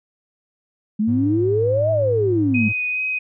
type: exponential two-way sweep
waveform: sine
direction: up then down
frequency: 205.7 to 659.3 to 205.7 Hz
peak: -16 dBFS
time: 0.99-2.69 s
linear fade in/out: 10 ms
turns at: 1.91 s
type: tone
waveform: triangle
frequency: 106.2 Hz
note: G#2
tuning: 39 cents sharp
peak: -20 dBFS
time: 1.07-2.73 s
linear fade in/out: 20 ms
type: tone with vibrato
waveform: sine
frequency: 2505 Hz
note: D#7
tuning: 11 cents sharp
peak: -20 dBFS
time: 2.54-3.19 s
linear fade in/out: 10 ms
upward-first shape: sine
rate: 2.4 Hz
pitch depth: 14 cents each way
effects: none

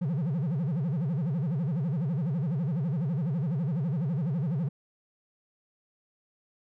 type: tone with vibrato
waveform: triangle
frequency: 153.7 Hz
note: D#3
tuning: 21 cents flat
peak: -24 dBFS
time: 0.01-4.69 s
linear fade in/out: 10 ms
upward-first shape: sine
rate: 12 Hz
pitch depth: 300 cents each way
effects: none

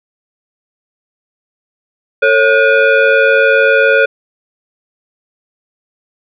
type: tone with frequency modulation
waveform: sine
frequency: 448.2 Hz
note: A4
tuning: 32 cents sharp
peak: -6 dBFS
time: 2.22-4.06 s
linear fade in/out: 10 ms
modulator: 997 Hz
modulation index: 1.6
effects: none

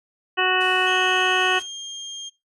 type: harmonic tone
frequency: 370.1 Hz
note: F#4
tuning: in tune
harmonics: 1 / 2 / 3 / 4 / 5 / 7 / 8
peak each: -25 / -25 / -25 / -25 / -25 / -25 / -25 dBFS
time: 0.37-1.6 s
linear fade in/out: 20 ms
type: noise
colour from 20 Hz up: white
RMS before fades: -42 dBFS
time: 0.6-1.63 s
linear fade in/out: 10 ms
type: tone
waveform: 35% pulse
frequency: 3209 Hz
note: G7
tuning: 40 cents sharp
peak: -29 dBFS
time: 0.86-2.3 s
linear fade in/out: 20 ms
effects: noise-tail reverb RT60 0.2 s tail -20 dB re dry + resampled to 24000 Hz

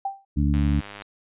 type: tone with exponential decay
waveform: sine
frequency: 785 Hz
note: G5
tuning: 2 cents sharp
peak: -21 dBFS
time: 0.05-0.25 s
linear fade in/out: 5 ms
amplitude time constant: 42 ms
type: harmonic tone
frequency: 72 Hz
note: D2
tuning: 34 cents flat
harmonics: 1 / 2 / 3 / 4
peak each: -21 / -24 / -26 / -27 dBFS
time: 0.36-0.81 s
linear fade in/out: 20 ms
type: click train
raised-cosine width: 0.3 ms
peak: -22 dBFS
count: 50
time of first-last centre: 0.54-1.02 s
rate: 102 Hz
effects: resampled to 8000 Hz

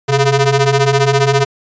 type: ring-modulated tone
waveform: sawtooth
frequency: 277.2 Hz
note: C#4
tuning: in tune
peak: -3 dBFS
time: 0.08-1.45 s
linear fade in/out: 20 ms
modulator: 146 Hz
effects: resampled to 16000 Hz

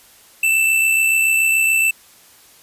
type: tone with amplitude modulation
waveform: square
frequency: 2658 Hz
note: E7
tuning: 14 cents sharp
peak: -12 dBFS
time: 0.43-1.91 s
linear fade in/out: 5 ms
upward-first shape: sine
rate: 67 Hz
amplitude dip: 40%
effects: white hiss -48 dBFS RMS until 2.62 s + resampled to 32000 Hz

